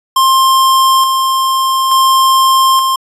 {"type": "tone with tremolo", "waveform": "square", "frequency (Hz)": 1058, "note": "C6", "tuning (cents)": 19, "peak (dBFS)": -7, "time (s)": [0.16, 2.96], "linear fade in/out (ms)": 5, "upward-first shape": "square", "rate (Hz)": 0.57, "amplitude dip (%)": 35, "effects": ["resampled to 32000 Hz"]}